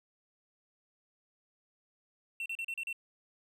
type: tone bursts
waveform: triangle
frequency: 2707 Hz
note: E7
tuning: 45 cents sharp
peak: -33 dBFS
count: 6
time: 2.4-2.928 s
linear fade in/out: 2 ms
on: 58 ms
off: 36 ms
effects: none